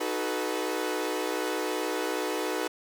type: chord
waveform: sawtooth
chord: B dominant seventh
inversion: first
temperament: equal with one note detuned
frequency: 311.1 / 370 / 432.7 / 493.9 Hz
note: D#4 / F#4 / A4 / B4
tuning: 0 / 0 / -29 / 0 cents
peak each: -30 dBFS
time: 0-2.68 s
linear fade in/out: 10 ms
effects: none